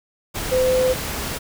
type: tone in noise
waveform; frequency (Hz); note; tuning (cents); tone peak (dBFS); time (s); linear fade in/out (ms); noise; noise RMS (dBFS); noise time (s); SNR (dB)
sine; 512; C5; -38; -15; 0.51-0.94; 20; pink; -27; 0.34-1.39; +9
effects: none